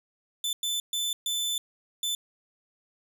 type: tone bursts at uneven times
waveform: sawtooth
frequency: 3520 Hz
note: A7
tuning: in tune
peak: -24 dBFS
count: 5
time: 0.44-0.53 / 0.63-0.8 / 0.93-1.13 / 1.26-1.58 / 2.03-2.15 s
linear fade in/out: 2 ms
effects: none